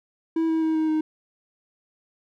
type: tone with pitch steps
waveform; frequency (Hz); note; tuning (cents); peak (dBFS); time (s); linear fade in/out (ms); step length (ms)
triangle; 325.6 / 322 / 318.5 / 315.1 / 311.6; E4 / E4 / D#4 / D#4 / D#4; -21 / -41 / +41 / +22 / +3; -18; 0.36-1.01; 5; 130
effects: none